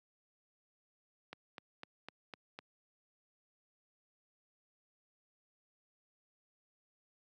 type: click train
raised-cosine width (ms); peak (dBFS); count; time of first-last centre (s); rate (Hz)
0.3; -29; 6; 1.33-2.589; 3.97
effects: high-pass 150 Hz 12 dB/octave